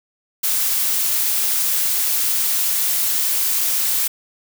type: noise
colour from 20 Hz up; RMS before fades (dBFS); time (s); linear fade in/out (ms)
blue; -19; 0.43-4.08; 10
effects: none